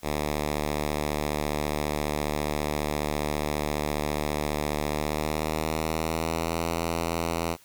5% pulse tone with pitch glide, 74.7 to 83.36 Hz, D2 to E2, +30 to +20 cents, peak -15 dBFS, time 0.02-7.57 s, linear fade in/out 50 ms, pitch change +190 cents, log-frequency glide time 4.87-6.63 s, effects white hiss -56 dBFS RMS until 7.64 s

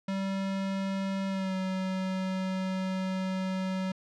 square tone with pitch glide, 193.8 to 188.17 Hz, G3 to F#3, -20 to +29 cents, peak -30 dBFS, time 0.08-3.92 s, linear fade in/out 5 ms, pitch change -51 cents, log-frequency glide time 1.29-1.55 s, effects low-pass 5000 Hz 12 dB/octave

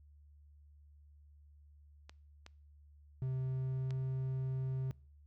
clicks, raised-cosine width 0.2 ms, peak -33 dBFS, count 3, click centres 2.095 / 2.464 / 3.907 s
triangle tone with pitch glide, 130.5 to 131.41 Hz, C3 to C3, -4 to +8 cents, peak -32 dBFS, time 3.22-4.91 s, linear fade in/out 0 ms, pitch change +12 cents, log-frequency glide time 3.4-4 s
effects noise-tail reverb RT60 0.5 s tail -25 dB re dry + added 73 Hz sine -58 dBFS peak until 5.26 s

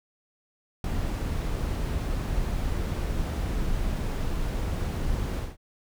brown noise with ADSR envelope, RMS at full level -23 dBFS, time 0.84-5.57 s, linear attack 4 ms, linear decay 3 ms, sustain -5 dB, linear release 180 ms, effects none

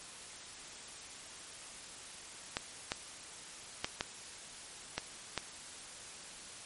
clicks, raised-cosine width 0.2 ms, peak -15 dBFS, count 6, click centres 2.569 / 2.919 / 3.845 / 4.009 / 4.98 / 5.377 s, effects white hiss -49 dBFS RMS until 6.65 s + MP3 48 kbps

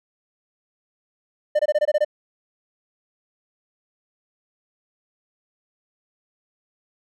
triangle tone bursts, 600 Hz, D5, 37 cents sharp, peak -13 dBFS, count 8, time 1.55-2.048 s, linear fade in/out 10 ms, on 43 ms, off 22 ms, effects none

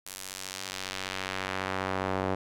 sawtooth tone with band-pass filter sweep, 94.7 Hz, F#2, 41 cents sharp, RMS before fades -34 dBFS, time 0.06-2.35 s, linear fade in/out 5 ms, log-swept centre 11000 to 660 Hz, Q 0.76, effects none

